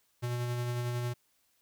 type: tone with tremolo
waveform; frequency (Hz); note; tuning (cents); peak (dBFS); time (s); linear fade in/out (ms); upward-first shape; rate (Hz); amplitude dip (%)
square; 121.5; B2; -28; -31; 0.22-1.14; 20; sine; 11; 25
effects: white hiss -72 dBFS RMS until 1.61 s